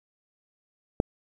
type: click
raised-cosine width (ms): 2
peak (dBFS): -8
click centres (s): 1.001
effects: 8-bit